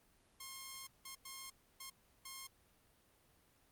5% pulse tone bursts at uneven times, 1068 Hz, C6, 35 cents sharp, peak -36 dBFS, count 5, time 0.4-0.87 / 1.05-1.15 / 1.25-1.5 / 1.8-1.9 / 2.25-2.47 s, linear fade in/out 5 ms, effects pink hiss -71 dBFS RMS until 3.71 s + Opus 32 kbps

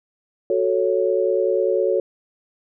sine chord, F# minor, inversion none, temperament equal, 370 / 440 / 554.4 Hz, F#4 / A4 / C#5, 0 / 0 / 0 cents, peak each -21 dBFS, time 0.5-2 s, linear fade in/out 2 ms, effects none

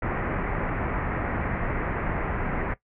pink low-pass noise, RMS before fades -28 dBFS, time 0.02-2.74 s, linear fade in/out 5 ms, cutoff 2200 Hz, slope 48 dB/octave, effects noise-tail reverb RT60 0.1 s tail -17 dB re dry

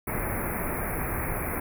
pink band-stop noise, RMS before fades -30 dBFS, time 0.07-1.6 s, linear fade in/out 5 ms, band 2400 to 10000 Hz, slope 96 dB/octave, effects none

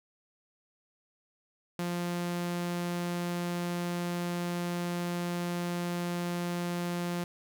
sawtooth tone, 174.61 Hz, F3, in tune, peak -27 dBFS, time 1.79-7.24 s, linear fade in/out 2 ms, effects none

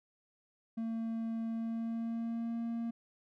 triangle tone with pitch glide, 226.6 to 231.6 Hz, A#3 to A#3, -49 to -11 cents, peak -32 dBFS, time 0.77-2.91 s, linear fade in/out 10 ms, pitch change +38 cents, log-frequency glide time 1.48-2.59 s, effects none

